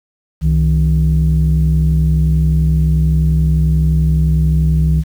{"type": "tone pair together", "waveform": "sine", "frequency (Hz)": [66.43, 157.9], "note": ["C2", "D#3"], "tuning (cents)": [27, 26], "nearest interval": "octave + minor third", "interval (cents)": 1499, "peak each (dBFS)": -11, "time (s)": [0.41, 5.04], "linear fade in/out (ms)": 50, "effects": ["tanh soft clip ceiling -5 dBFS", "7-bit"]}